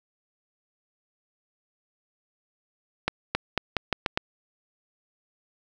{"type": "accelerating click train", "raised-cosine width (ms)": 0.3, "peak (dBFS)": -7, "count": 7, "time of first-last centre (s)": [3.08, 4.175], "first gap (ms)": 270, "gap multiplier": 0.84, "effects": []}